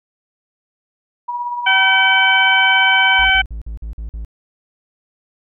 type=tone with tremolo; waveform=sine; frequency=966 Hz; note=B5; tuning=39 cents flat; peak=-18 dBFS; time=1.28-3.25 s; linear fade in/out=10 ms; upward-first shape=triangle; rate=17 Hz; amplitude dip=50%
type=harmonic tone; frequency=765 Hz; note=G5; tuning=42 cents flat; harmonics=1 / 2 / 3 / 4; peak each=-19 / -14 / -15 / -17 dBFS; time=1.66-3.42 s; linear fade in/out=10 ms
type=tone bursts; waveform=triangle; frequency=55 Hz; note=A1; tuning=in tune; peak=-22 dBFS; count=7; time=3.19-4.248 s; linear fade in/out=0 ms; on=110 ms; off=48 ms
effects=none